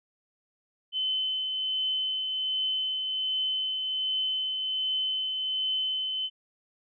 sine tone with tremolo, 3049 Hz, G7, 49 cents flat, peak -25 dBFS, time 0.92-6.3 s, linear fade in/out 50 ms, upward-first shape triangle, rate 1.3 Hz, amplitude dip 35%, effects none

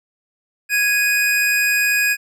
square tone pair together, 1659.6 / 2489 Hz, G#6 / D#7, -2 / 0 cents, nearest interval perfect fifth, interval 702 cents, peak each -19 / -18 dBFS, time 0.69-2.17 s, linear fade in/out 50 ms, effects none

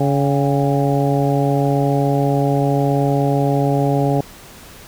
harmonic tone with a mistuned harmonic, 140.8 Hz, C#3, 27 cents sharp, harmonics 1 / 2 / 3 / 4 / 5 / 6, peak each -17 / -20 / -22 / -23 / -24 / -25 dBFS, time 0-4.21 s, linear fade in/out 5 ms, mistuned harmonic 6, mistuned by -71 cents, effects pink hiss -40 dBFS RMS until 4.87 s

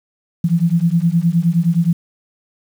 sine beating tone pair, 164.3 / 173.9 Hz, E3 / F3, -5 / -7 cents, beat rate 9.6 Hz, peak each -15 dBFS, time 0.44-1.93 s, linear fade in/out 5 ms, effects 7-bit

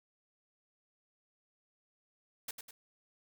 white noise with echo, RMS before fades -40 dBFS, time 2.48-2.51 s, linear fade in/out 5 ms, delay 100 ms, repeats 2, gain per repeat -6 dB, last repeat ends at 2.71 s, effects none

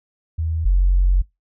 sine tone pair in turn, 80.8 / 45.49 Hz, E2 / F#1, -34 / -29 cents, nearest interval minor seventh, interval 995 cents, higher first, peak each -19 / -11 dBFS, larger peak second, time 0.38-0.65 / 0.65-1.22 s, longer second, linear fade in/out 10 ms, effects noise-tail reverb RT60 0.2 s tail -24 dB re dry + tanh soft clip ceiling -7 dBFS

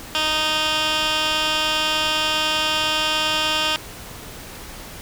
15% pulse tone with band-pass filter, 310 Hz, D#4, 6 cents flat, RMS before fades -21 dBFS, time 0.15-3.76 s, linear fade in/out 0 ms, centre 3200 Hz, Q 1.4, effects pink hiss -37 dBFS RMS until 5.01 s

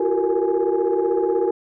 sine tone cluster, 345 / 378.1 / 457.3 / 473.4 / 836 Hz, F4 / F#4 / A#4 / A#4 / G#5, -21 / +38 / -33 / +27 / +11 cents, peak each -23 / -20 / -23 / -24 / -28 dBFS, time 0-1.51 s, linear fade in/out 5 ms, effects tanh soft clip ceiling -10 dBFS

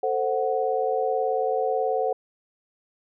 sine chord, F# diminished, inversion first, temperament equal with one note detuned, 444.9 / 523.3 / 740 Hz, A4 / C5 / F#5, +19 / 0 / 0 cents, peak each -26 dBFS, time 0.03-2.13 s, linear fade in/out 5 ms, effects none

